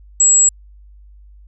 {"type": "tone", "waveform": "sine", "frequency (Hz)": 7650, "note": "A#8", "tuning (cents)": 44, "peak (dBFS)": -6, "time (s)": [0.2, 0.49], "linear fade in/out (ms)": 5, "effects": ["tanh soft clip ceiling -6 dBFS", "added 50 Hz sine -40 dBFS peak until 1.47 s"]}